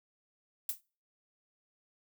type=noise with exponential decay; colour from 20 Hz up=violet; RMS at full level=-30 dBFS; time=0.69-0.81 s; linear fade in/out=1 ms; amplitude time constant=24 ms; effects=noise-tail reverb RT60 0.4 s tail -26 dB re dry